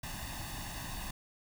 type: noise with comb filter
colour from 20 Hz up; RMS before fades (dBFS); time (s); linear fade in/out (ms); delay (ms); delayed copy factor
pink; -41; 0.03-1.11; 5; 1.1; +0.8
effects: none